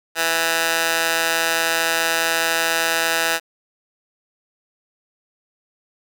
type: tone with high-pass filter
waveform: 15% pulse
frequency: 164.81 Hz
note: E3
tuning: in tune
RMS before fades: -20 dBFS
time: 0.15-3.4 s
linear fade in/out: 50 ms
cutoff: 1100 Hz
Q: 0.87
effects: none